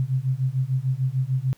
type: beating tone pair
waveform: sine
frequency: 127.6 / 134.3 Hz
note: C3 / C3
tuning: -43 / +46 cents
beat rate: 6.7 Hz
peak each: -24 dBFS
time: 0-1.53 s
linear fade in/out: 0 ms
effects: pink hiss -58 dBFS RMS until 1.57 s